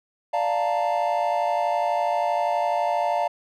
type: chord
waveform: triangle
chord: Bb major seventh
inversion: first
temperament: equal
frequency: 587.3 / 698.5 / 880 / 932.3 Hz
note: D5 / F5 / A5 / Bb5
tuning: 0 / 0 / 0 / 0 cents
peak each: -25 / -22 / -25 / -28 dBFS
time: 0.33-3.28 s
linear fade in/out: 10 ms
effects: none